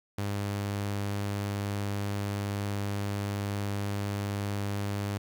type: tone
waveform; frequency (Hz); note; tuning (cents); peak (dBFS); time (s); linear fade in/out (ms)
sawtooth; 101.1; G#2; -46; -26; 0.18-5.18; 5
effects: 10-bit

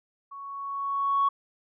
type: tone with level ramp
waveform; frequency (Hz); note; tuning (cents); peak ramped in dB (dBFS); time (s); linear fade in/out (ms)
sine; 1112; C#6; +5; -39 to -18; 0.31-1.29; 10
effects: tanh soft clip ceiling -16 dBFS

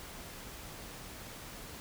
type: silence
effects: pink hiss -47 dBFS RMS until 1.8 s

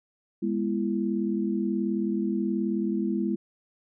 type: tone cluster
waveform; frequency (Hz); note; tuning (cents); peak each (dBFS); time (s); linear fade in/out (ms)
sine; 205.3 / 244 / 335.6; G#3 / B3 / E4; -20 / -21 / +31; -27 / -31 / -29; 0.42-3.36; 10
effects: none

